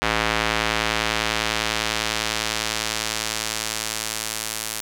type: tone with band-pass filter sweep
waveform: square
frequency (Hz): 55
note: A1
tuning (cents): 0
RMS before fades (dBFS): -25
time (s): 0.02-4.81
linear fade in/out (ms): 0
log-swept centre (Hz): 2100 to 10000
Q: 0.73
effects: none